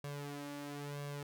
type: tone with flanger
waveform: sawtooth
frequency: 143.9 Hz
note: D3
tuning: 35 cents flat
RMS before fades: -44 dBFS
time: 0.04-1.23 s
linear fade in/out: 2 ms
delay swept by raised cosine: 1.8 to 3.4 ms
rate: 1 Hz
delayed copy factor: +0.7
effects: none